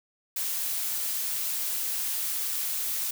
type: noise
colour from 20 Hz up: blue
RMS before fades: -30 dBFS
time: 0.36-3.11 s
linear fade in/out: 5 ms
effects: none